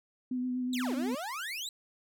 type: tone with vibrato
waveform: sine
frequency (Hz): 251.3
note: B3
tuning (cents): +30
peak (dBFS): -30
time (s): 0.31-1.15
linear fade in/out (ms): 5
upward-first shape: sine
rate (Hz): 8.2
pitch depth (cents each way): 20
type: exponential two-way sweep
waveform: 30% pulse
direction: down then up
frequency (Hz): 4086 to 258.9 to 4086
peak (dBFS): -33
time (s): 0.73-1.69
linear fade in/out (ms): 2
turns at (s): 0.95
effects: none